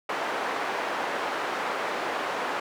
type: band-pass noise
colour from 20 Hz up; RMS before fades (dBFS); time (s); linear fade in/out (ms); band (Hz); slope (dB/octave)
white; -30; 0.09-2.6; 5; 400 to 1300; 12
effects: none